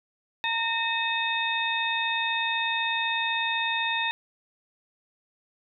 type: harmonic tone with a mistuned harmonic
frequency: 916 Hz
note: A#5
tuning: 31 cents flat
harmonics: 1 / 2 / 3 / 4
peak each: -30 / -30 / -30 / -30 dBFS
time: 0.44-4.11 s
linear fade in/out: 0 ms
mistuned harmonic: 3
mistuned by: -120 cents
effects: none